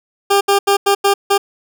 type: tone bursts at uneven times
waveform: 20% pulse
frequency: 399.4 Hz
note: G4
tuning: 32 cents sharp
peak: -5 dBFS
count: 6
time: 0.3-0.41 / 0.48-0.59 / 0.67-0.77 / 0.86-0.95 / 1.04-1.14 / 1.3-1.38 s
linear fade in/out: 10 ms
effects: none